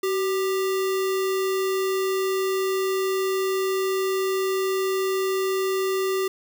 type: tone with sample-and-hold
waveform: sine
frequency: 380.6 Hz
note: F#4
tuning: 49 cents sharp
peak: -21 dBFS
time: 0.03-6.28 s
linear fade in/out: 5 ms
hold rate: 1575 Hz
effects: none